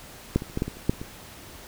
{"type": "clicks", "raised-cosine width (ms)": 3, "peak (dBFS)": [-7, -20, -30, -14, -11, -19, -30, -7, -30, -21], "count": 10, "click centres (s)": [0.36, 0.421, 0.499, 0.574, 0.621, 0.68, 0.77, 0.895, 0.935, 1.015], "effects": ["pink hiss -45 dBFS RMS until 1.67 s"]}